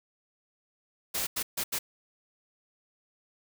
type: noise bursts at uneven times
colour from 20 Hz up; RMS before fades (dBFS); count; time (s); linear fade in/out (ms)
white; -31; 4; 1.14-1.27 / 1.36-1.43 / 1.57-1.64 / 1.72-1.79; 10
effects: none